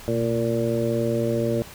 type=harmonic tone with a mistuned harmonic; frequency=115.6 Hz; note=A#2; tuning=14 cents flat; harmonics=1 / 2 / 3 / 4 / 5; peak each=-27 / -27 / -27 / -27 / -27 dBFS; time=0.08-1.62 s; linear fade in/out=0 ms; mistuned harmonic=1; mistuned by=+74 cents; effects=pink hiss -42 dBFS RMS until 1.74 s